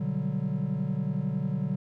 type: chord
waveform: triangle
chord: G major seventh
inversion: first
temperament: equal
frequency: 123.47 / 146.83 / 185 / 196 Hz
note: B2 / D3 / F#3 / G3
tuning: 0 / 0 / 0 / 0 cents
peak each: -33 / -28 / -29 / -32 dBFS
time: 0-1.76 s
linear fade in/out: 10 ms
effects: tanh soft clip ceiling -17 dBFS